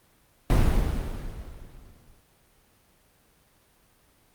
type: noise with exponential decay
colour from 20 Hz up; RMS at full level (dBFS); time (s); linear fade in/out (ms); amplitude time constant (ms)
brown; -17; 0.5-2.21; 1; 370
effects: pink hiss -62 dBFS RMS until 4.34 s + Opus 32 kbps